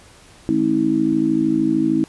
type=harmonic tone with a mistuned harmonic; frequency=53.2 Hz; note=G#1; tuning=42 cents sharp; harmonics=3 / 4 / 5 / 6; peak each=-28 / -24 / -20 / -17 dBFS; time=0.49-2.04 s; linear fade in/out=0 ms; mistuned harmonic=3; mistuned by=-63 cents; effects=pink hiss -47 dBFS RMS until 2.08 s + resampled to 24000 Hz